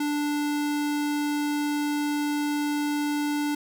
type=tone; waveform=square; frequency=293.7 Hz; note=D4; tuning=in tune; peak=-25 dBFS; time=0-3.55 s; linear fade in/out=5 ms; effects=none